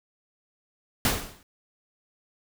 pink noise with exponential decay, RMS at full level -19 dBFS, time 1.05-1.43 s, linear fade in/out 2 ms, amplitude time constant 81 ms, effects none

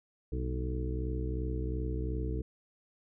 harmonic tone with a mistuned harmonic, 62.8 Hz, B1, 30 cents sharp, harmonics 1 / 2 / 3 / 4 / 5 / 6 / 7, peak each -33 / -38 / -46 / -48 / -41 / -46 / -42 dBFS, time 0.32-2.42 s, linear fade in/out 5 ms, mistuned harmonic 3, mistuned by +120 cents, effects none

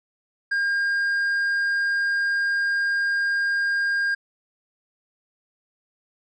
sine tone with tanh clipping, 1611 Hz, G6, 47 cents sharp, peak -21 dBFS, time 0.51-4.15 s, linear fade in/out 10 ms, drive 4 dB, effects none

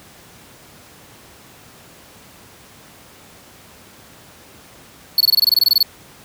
square tone bursts, 4418 Hz, C#8, 7 cents flat, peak -10 dBFS, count 14, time 5.18-5.829 s, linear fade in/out 2 ms, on 25 ms, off 23 ms, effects pink hiss -44 dBFS RMS until 6.24 s + high-pass 80 Hz 12 dB/octave

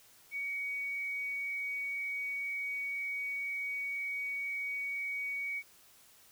sine tone with frequency modulation, 2249 Hz, C#7, 24 cents sharp, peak -34 dBFS, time 0.31-5.63 s, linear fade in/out 50 ms, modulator 29 Hz, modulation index 0.29, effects white hiss -61 dBFS RMS until 6.31 s

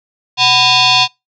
sine tone with frequency modulation, 127.3 Hz, C3, 47 cents flat, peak -7 dBFS, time 0.37-1.08 s, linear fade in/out 50 ms, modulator 872 Hz, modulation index 5.3, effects noise-tail reverb RT60 0.2 s tail -25 dB re dry

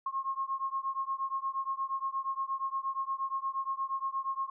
sine beating tone pair, 1074 / 1082.5 Hz, C6 / C#6, +45 / -41 cents, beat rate 8.5 Hz, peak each -34 / -35 dBFS, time 0.06-4.5 s, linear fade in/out 5 ms, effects none

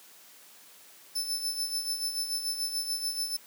sawtooth tone with tremolo, 5274 Hz, E8, in tune, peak -25 dBFS, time 1.15-3.37 s, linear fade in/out 10 ms, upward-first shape sine, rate 6.9 Hz, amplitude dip 60%, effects white hiss -54 dBFS RMS until 3.46 s + high-pass 200 Hz 12 dB/octave

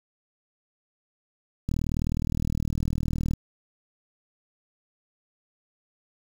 click train, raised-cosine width 5 ms, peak -15 dBFS, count 66, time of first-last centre 1.69-3.336 s, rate 39.5 Hz, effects 7-bit

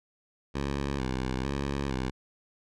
10% pulse tone with vibrato, 67 Hz, C2, 42 cents sharp, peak -21 dBFS, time 0.54-2.11 s, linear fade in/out 20 ms, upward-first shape square, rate 1.1 Hz, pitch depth 67 cents each way, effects low-pass 6000 Hz 12 dB/octave

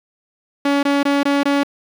sawtooth tone bursts, 282.5 Hz, C#4, 33 cents sharp, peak -10 dBFS, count 5, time 0.65-1.634 s, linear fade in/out 5 ms, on 180 ms, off 21 ms, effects low-pass 4000 Hz 12 dB/octave + 7-bit

